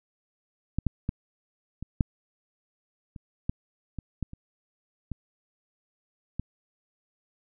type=clicks; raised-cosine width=5 ms; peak=-14 / -12 / -15 / -23 / -9 / -28 / -14 / -22 / -17 / -29 / -21 / -18 dBFS; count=12; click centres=0.786 / 0.867 / 1.091 / 1.826 / 2.008 / 3.162 / 3.495 / 3.987 / 4.227 / 4.334 / 5.117 / 6.396 s; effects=none